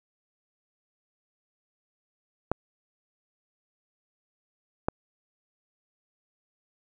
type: clicks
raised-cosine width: 1 ms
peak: -10 dBFS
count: 2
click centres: 2.516 / 4.885 s
effects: none